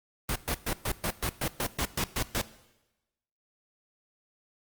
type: noise bursts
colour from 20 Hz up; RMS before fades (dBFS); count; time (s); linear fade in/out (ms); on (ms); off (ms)
pink; -29; 12; 0.29-2.414; 2; 67; 120
effects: noise-tail reverb RT60 1.0 s tail -17 dB re dry + Opus 32 kbps